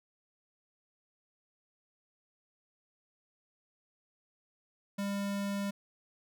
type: tone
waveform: square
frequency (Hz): 200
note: G3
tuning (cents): +35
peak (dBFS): -33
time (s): 4.98-5.71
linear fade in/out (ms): 10
effects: none